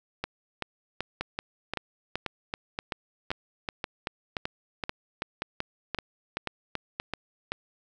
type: two click trains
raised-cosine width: 0.3 ms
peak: -14 / -14 dBFS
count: 12 / 20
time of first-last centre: 1.21-6.999 / 0.24-7.52 s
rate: 1.9 / 2.61 Hz
effects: none